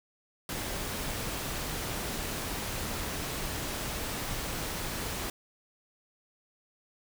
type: noise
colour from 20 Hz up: pink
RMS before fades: -35 dBFS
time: 0.49-5.3 s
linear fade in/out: 2 ms
effects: none